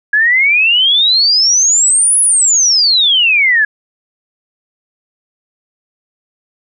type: exponential two-way sweep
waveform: sine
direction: up then down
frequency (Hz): 1661.2 to 10548 to 1661.2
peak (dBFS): -7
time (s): 0.13-3.65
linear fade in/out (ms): 5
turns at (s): 2.2
effects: none